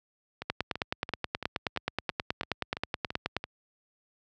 two click trains, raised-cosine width 0.3 ms, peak -19 / -12 dBFS, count 10 / 28, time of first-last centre 0.42-3.44 / 0.5-3.366 s, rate 2.98 / 9.42 Hz, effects high-pass 60 Hz 12 dB/octave

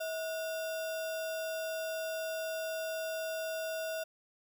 sine tone with sample-and-hold, 644 Hz, E5, 41 cents flat, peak -34 dBFS, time 0-4.04 s, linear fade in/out 10 ms, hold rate 2100 Hz, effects none

